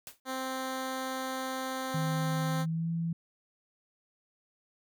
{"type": "noise with exponential decay", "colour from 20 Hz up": "white", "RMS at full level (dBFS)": -40, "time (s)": [0.07, 0.2], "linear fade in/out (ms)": 1, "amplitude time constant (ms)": 28}
{"type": "tone", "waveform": "10% pulse", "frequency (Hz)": 261.6, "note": "C4", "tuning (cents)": 0, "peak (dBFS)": -25, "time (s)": [0.25, 2.66], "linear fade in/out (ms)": 50}
{"type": "tone with pitch glide", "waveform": "sine", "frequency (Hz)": [158.1, 166.54], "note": ["D#3", "E3"], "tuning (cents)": [28, 18], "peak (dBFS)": -29, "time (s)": [1.94, 3.13], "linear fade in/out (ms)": 5, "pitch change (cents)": 90, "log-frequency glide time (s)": [2.49, 2.9]}
{"effects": []}